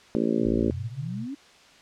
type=harmonic tone; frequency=56.5 Hz; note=A1; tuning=47 cents sharp; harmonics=3 / 4 / 5 / 6 / 7 / 8 / 9 / 10; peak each=-35 / -26 / -28 / -28 / -29 / -36 / -35 / -38 dBFS; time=0.15-0.71 s; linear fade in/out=0 ms
type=tone; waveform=sine; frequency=124.8 Hz; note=B2; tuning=19 cents sharp; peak=-33 dBFS; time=0.37-1.27 s; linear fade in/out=50 ms
type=exponential sweep; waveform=sine; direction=up; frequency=47 to 293.7 Hz; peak=-31 dBFS; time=0.45-1.35 s; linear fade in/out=10 ms
effects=white hiss -53 dBFS RMS until 1.81 s + low-pass 5000 Hz 12 dB/octave